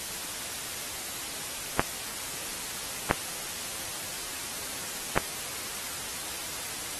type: clicks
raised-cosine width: 0.5 ms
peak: -5 dBFS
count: 3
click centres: 1.795 / 3.111 / 5.176 s
effects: white hiss -36 dBFS RMS until 6.99 s + AAC 32 kbps